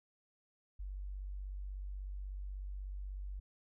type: tone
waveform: sine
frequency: 48.18 Hz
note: G1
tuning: 29 cents flat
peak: -40 dBFS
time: 0.79-3.4 s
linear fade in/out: 10 ms
effects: none